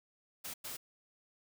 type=noise bursts at uneven times; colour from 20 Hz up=white; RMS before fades=-43 dBFS; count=2; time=0.44-0.54 / 0.64-0.77 s; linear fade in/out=10 ms; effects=none